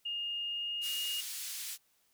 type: tone with pitch glide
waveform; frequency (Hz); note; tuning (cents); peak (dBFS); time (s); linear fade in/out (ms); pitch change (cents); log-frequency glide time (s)
sine; 2836 to 2856; F7 to F7; +26 to +38; -34; 0.05-1.21; 10; +12; 0.46-0.99
type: band-pass noise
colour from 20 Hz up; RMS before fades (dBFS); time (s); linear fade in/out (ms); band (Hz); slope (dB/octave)
white; -41; 0.81-1.78; 50; 2600 to 14000; 12
effects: white hiss -72 dBFS RMS until 2.13 s